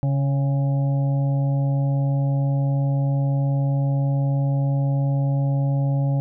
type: harmonic tone with a mistuned harmonic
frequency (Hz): 138.7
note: C#3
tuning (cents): +1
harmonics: 1 / 2 / 4 / 5 / 6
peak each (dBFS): -18 / -31 / -33 / -40 / -39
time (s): 0.03-6.2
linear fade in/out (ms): 0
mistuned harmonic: 6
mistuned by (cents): -27
effects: none